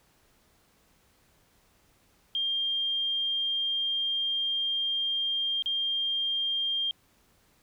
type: tone with dropouts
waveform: sine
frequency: 3200 Hz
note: G7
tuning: 35 cents sharp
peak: -26 dBFS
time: 2.35-6.91 s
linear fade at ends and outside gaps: 1 ms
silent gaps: 5.623-5.659 s
effects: pink hiss -65 dBFS RMS until 7.62 s